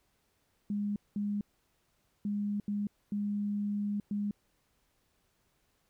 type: tone bursts at uneven times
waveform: sine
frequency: 205.1 Hz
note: G#3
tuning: 21 cents flat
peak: -30 dBFS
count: 6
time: 0.7-0.96 / 1.16-1.41 / 2.25-2.6 / 2.68-2.87 / 3.12-4 / 4.11-4.31 s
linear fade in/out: 2 ms
effects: pink hiss -74 dBFS RMS until 5.89 s